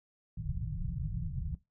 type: low-pass noise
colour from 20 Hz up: white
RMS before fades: -36 dBFS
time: 0.37-1.55 s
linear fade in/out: 5 ms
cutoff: 170 Hz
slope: 96 dB/octave
effects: noise-tail reverb RT60 0.2 s tail -17 dB re dry